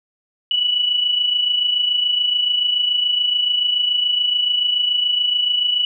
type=tone pair together; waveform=sine; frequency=2949 / 2976 Hz; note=F#7 / F#7; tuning=-6 / +9 cents; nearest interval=unison; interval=15 cents; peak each=-16 / -24 dBFS; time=0.51-5.85 s; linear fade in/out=2 ms; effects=none